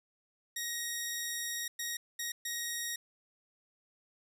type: tone bursts at uneven times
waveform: 10% pulse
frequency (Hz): 1882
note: A#6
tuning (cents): +16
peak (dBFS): -26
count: 4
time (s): 0.56-1.68 / 1.79-1.97 / 2.19-2.32 / 2.45-2.96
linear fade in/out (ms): 5
effects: none